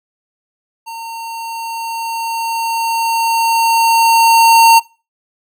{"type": "tone with level ramp", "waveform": "square", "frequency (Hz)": 914, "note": "A#5", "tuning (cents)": -34, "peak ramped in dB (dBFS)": [-26, -4], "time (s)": [0.86, 4.8], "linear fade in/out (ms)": 20, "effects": ["noise-tail reverb RT60 0.3 s tail -21 dB re dry"]}